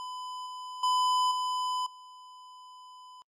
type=tone with level steps; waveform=square; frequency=1005 Hz; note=B5; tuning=30 cents sharp; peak=-38 / -40 / -25 / -30 / -49 dBFS; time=0-3.22 s; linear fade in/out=0 ms; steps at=0.46 / 0.83 / 1.31 / 1.86 s; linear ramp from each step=5 ms; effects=noise-tail reverb RT60 0.1 s tail -26 dB re dry + low-pass 7000 Hz 12 dB/octave